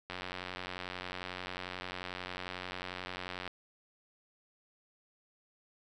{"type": "click train", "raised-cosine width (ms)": 0.3, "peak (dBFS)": -23, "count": 309, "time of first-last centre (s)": [0.1, 3.477], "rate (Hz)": 91.2, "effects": []}